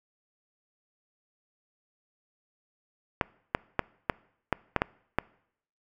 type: clicks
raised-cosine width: 0.5 ms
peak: -8 dBFS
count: 8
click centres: 3.212 / 3.549 / 3.793 / 4.098 / 4.527 / 4.763 / 4.819 / 5.186 s
effects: noise-tail reverb RT60 0.7 s tail -24 dB re dry

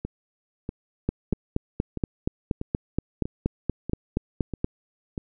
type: two click trains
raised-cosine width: 3 ms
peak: -17 / -10 dBFS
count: 9 / 16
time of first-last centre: 0.05-5.178 / 1.09-4.645 s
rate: 1.56 / 4.22 Hz
effects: none

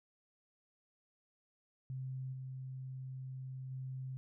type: tone with level steps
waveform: sine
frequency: 130.81 Hz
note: C3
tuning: in tune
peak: -39 / -42 / -40 dBFS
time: 1.9-4.17 s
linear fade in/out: 0 ms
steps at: 2.32 / 3.7 s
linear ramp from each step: 20 ms
effects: none

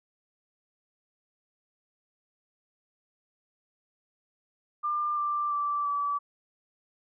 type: tone with pitch steps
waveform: sine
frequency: 1196 / 1180.9 / 1166 / 1151.3 Hz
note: D6 / D6 / D6 / D6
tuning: +31 / +9 / -13 / -35 cents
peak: -26 dBFS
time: 4.83-6.19 s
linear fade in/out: 20 ms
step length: 340 ms
effects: none

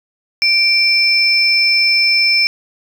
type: tone pair together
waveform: sine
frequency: 2349 / 5273 Hz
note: D7 / E8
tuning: 0 / 0 cents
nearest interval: octave + major second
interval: 1400 cents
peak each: -12 dBFS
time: 0.42-2.47 s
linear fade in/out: 0 ms
effects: tanh soft clip ceiling -2 dBFS + 8-bit

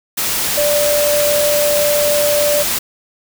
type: tone in noise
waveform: sine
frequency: 587.3 Hz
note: D5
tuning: in tune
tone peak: -13 dBFS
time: 0.57-2.63 s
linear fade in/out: 10 ms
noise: white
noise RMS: -18 dBFS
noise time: 0.17-2.79 s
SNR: +2 dB
effects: none

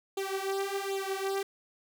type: tone with flanger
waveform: sawtooth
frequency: 390.7 Hz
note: G4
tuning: 6 cents flat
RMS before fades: -33 dBFS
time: 0.17-1.43 s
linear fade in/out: 5 ms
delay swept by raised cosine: 0.27 to 5.37 ms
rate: 1.3 Hz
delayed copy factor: +0.95
effects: none

